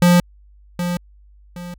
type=tone with echo; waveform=square; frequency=176 Hz; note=F3; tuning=14 cents sharp; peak=-10 dBFS; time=0.02-0.2 s; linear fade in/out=2 ms; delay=770 ms; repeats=2; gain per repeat=-10 dB; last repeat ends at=1.74 s; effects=added 50 Hz sine -45 dBFS peak until 1.78 s